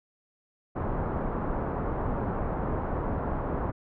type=low-pass noise; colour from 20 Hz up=pink; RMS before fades=-30 dBFS; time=0.75-3.72 s; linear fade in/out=20 ms; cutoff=1200 Hz; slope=24 dB/octave; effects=none